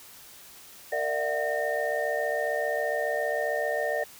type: tone cluster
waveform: sine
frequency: 461.6 / 595 / 670 / 737 / 1828 Hz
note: A#4 / D5 / E5 / F#5 / A#6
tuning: -17 / +22 / +28 / -7 / -34 cents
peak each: -33 / -29 / -34 / -34 / -32 dBFS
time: 0.92-4.04 s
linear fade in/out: 5 ms
effects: white hiss -49 dBFS RMS until 4.19 s